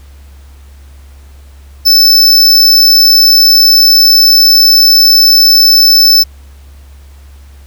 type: tone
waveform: square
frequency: 5274 Hz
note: E8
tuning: in tune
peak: -3 dBFS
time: 1.85-6.24 s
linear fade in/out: 20 ms
effects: added 69 Hz sine -32 dBFS peak until 7.66 s + pink hiss -46 dBFS RMS until 7.66 s